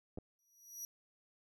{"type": "clicks", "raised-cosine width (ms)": 2, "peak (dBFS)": -32, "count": 2, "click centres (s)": [0.175, 0.185]}
{"type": "tone with exponential growth", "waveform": "sawtooth", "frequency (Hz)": 5800, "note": "F#8", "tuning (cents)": -35, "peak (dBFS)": -38, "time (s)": [0.39, 0.85], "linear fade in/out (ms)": 1, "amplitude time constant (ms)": 99}
{"effects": []}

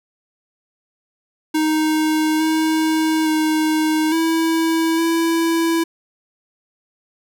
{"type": "tone with pitch steps", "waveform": "square", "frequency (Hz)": [311.6, 316.3, 312.2, 326.4, 331], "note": ["D#4", "D#4", "D#4", "E4", "E4"], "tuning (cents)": [3, 29, 6, -17, 7], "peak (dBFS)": -16, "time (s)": [1.54, 5.84], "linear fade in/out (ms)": 10, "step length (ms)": 860, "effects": []}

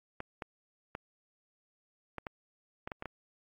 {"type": "clicks", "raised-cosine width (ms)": 0.5, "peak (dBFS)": -23, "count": 9, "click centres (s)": [0.204, 0.422, 0.951, 2.183, 2.268, 2.875, 2.918, 3.024, 3.057], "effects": ["AAC 48 kbps"]}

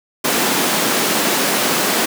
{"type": "high-pass noise", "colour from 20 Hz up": "pink", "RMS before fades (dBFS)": -17, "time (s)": [0.24, 2.06], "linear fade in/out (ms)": 10, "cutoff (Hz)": 200, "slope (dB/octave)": 24, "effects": []}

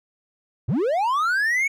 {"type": "linear sweep", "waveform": "triangle", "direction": "up", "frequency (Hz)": [88, 2254], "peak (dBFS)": -17, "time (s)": [0.68, 1.68], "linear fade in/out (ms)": 10, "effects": []}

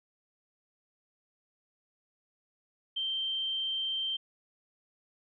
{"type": "tone", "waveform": "sine", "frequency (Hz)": 3136, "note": "G7", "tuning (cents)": 0, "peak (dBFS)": -30, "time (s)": [2.96, 4.17], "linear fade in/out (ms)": 10, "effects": []}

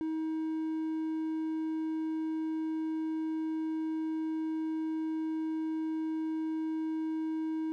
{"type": "tone", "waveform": "triangle", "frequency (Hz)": 317.3, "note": "D#4", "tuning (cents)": 34, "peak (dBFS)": -29, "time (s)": [0.01, 7.72], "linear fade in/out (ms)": 0, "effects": []}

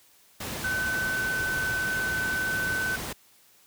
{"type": "tone in noise", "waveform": "sine", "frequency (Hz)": 1518, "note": "F#6", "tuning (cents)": 44, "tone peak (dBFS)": -26, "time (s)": [0.64, 2.96], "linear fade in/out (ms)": 5, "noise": "pink", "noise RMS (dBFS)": -34, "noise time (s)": [0.4, 3.13], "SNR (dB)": 5, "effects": ["white hiss -59 dBFS RMS until 3.66 s", "high-pass 60 Hz 12 dB/octave"]}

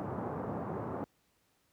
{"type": "band-pass noise", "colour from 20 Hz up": "pink", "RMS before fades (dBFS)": -38, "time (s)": [0, 1.04], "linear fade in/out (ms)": 0, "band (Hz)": [100, 1100], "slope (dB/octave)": 24, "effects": ["pink hiss -73 dBFS RMS until 1.72 s", "high-pass 60 Hz 12 dB/octave"]}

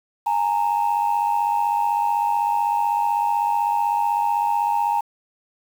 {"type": "tone pair together", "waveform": "sine", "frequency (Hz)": [827, 922.9], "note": ["G#5", "A#5"], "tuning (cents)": [-8, -18], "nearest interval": "major second", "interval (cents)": 190, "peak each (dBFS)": [-20, -19], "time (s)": [0.26, 5.01], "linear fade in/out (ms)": 10, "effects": ["tanh soft clip ceiling -13 dBFS", "7-bit"]}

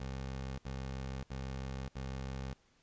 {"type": "tone bursts", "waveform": "20% pulse", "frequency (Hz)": 66.2, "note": "C2", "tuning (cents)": 21, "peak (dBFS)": -34, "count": 4, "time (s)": [0, 2.533], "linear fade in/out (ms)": 5, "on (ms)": 580, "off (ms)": 71, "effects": ["pink hiss -70 dBFS RMS until 2.82 s", "resampled to 16000 Hz"]}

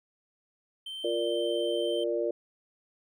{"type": "tone", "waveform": "triangle", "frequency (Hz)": 3112, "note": "G7", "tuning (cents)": -13, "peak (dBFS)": -35, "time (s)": [0.86, 2.04], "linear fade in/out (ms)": 5}
{"type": "chord", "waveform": "sine", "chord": "Bb major", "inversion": "second", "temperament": "equal", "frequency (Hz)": [349.2, 466.2, 587.3], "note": ["F4", "Bb4", "D5"], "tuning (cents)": [0, 0, 0], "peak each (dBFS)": -31, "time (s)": [1.04, 2.31], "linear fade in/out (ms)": 5}
{"effects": []}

